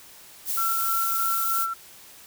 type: noise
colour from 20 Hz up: violet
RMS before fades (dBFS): -27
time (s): 0.45-1.67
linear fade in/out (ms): 50
type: tone with tremolo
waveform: sine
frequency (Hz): 1348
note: E6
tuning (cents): +38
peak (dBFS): -24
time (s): 0.57-1.74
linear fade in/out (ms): 10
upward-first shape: square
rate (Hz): 3.2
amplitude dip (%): 25
effects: white hiss -48 dBFS RMS until 2.26 s